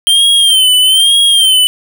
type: tone with vibrato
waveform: square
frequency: 3136 Hz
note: G7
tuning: in tune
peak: -6 dBFS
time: 0.07-1.67 s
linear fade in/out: 0 ms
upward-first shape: sine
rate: 1.1 Hz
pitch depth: 81 cents each way
effects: none